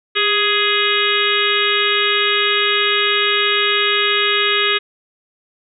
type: harmonic tone with a mistuned harmonic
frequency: 416.9 Hz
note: G#4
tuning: 7 cents sharp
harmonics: 1 / 3 / 4 / 5 / 6 / 7 / 8 / 9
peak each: -22 / -22 / -22 / -22 / -22 / -22 / -22 / -22 dBFS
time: 0.15-4.79 s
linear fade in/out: 20 ms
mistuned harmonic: 1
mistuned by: -45 cents
effects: none